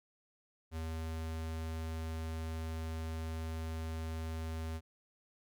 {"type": "tone", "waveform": "square", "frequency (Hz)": 80.6, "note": "E2", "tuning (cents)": -38, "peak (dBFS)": -38, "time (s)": [0.71, 4.81], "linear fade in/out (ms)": 50, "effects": []}